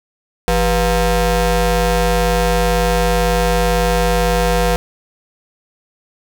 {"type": "ring-modulated tone", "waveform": "25% pulse", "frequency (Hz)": 220, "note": "A3", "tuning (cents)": 0, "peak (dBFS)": -6, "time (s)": [0.48, 4.76], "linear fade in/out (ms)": 0, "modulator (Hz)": 269, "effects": []}